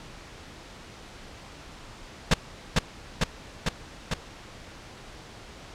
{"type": "noise with echo", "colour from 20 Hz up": "pink", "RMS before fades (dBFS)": -18, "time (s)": [2.31, 2.34], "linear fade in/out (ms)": 5, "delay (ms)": 450, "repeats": 4, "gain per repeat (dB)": -2, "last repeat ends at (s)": 4.14, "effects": ["pink hiss -45 dBFS RMS until 5.74 s", "low-pass 6000 Hz 12 dB/octave"]}